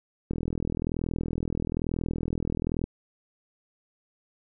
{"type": "click train", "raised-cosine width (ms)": 3, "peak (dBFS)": -16, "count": 105, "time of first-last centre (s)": [0.31, 2.84], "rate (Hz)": 41.1, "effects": []}